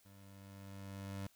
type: tone with level ramp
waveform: 25% pulse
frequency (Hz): 98.1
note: G2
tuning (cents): +2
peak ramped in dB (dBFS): -55 to -37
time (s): 0.05-1.27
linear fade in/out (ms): 5
effects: white hiss -70 dBFS RMS until 1.35 s